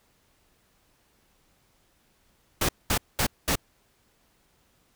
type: noise bursts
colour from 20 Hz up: pink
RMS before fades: -24 dBFS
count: 4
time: 2.61-3.556 s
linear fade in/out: 5 ms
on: 79 ms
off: 210 ms
effects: pink hiss -66 dBFS RMS until 4.95 s